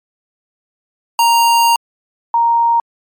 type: tone pair in turn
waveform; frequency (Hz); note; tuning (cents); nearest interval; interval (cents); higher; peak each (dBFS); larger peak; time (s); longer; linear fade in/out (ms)
square / sine; 932.3 / 932.3; A#5 / A#5; 0 / 0; unison; 0; neither; -9; neither; 1.19-1.76 / 2.34-2.8; first; 2
effects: MP3 96 kbps